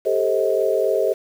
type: chord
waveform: sine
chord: A half-diminished seventh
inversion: third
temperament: just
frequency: 396 / 440 / 528 / 633.6 Hz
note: G4 / A4 / C5 / Eb5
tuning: +18 / 0 / +16 / +31 cents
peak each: -22 dBFS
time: 0.05-1.14 s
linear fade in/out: 20 ms
effects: 7-bit